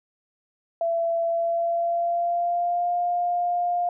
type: tone with pitch glide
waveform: sine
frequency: 671 to 704.4 Hz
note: E5 to F5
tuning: +31 to +15 cents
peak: -21 dBFS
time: 0.81-3.89 s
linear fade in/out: 2 ms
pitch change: +84 cents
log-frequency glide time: 1.25-2.93 s
effects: none